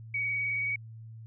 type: tone with vibrato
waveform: sine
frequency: 2252 Hz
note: C#7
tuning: 27 cents sharp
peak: -28 dBFS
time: 0.14-0.76 s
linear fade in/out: 5 ms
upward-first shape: sine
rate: 19 Hz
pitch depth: 21 cents each way
effects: added 112 Hz sine -43 dBFS peak until 1.26 s